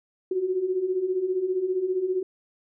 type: beating tone pair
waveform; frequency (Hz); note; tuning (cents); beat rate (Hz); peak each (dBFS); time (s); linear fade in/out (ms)
sine; 358.8 / 373.8; F4 / F#4; +47 / +18; 15; -30 / -24; 0.31-2.23; 5
effects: none